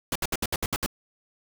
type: noise bursts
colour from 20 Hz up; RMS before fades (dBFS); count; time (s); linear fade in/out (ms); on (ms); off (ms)
pink; -27; 8; 0.12-0.862; 2; 35; 66
effects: none